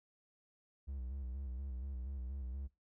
triangle tone with vibrato, 65.41 Hz, C2, in tune, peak -38 dBFS, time 0.87-2.68 s, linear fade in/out 20 ms, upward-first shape square, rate 4.2 Hz, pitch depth 83 cents each way, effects noise-tail reverb RT60 0.3 s tail -25 dB re dry

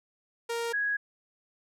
sawtooth / sine tone pair in turn, 466.2 / 1661.3 Hz, A#4 / G#6, 0 / 0 cents, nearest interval octave + minor seventh, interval 2200 cents, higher second, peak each -26 dBFS, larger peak neither, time 0.49-0.73 / 0.73-0.97 s, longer neither, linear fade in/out 10 ms, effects low-pass 12000 Hz 12 dB/octave

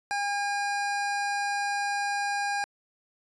25% pulse tone, 810 Hz, G#5, 43 cents flat, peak -23 dBFS, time 0.11-2.64 s, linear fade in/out 0 ms, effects resampled to 22050 Hz

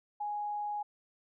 sine tone, 830.6 Hz, G#5, in tune, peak -33 dBFS, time 0.2-0.83 s, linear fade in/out 10 ms, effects none

